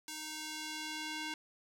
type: tone with band-pass filter sweep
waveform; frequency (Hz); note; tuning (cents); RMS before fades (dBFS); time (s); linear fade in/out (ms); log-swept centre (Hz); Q
square; 309.7; D#4; -8; -42; 0.08-1.34; 2; 7100 to 3000; 0.75
effects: none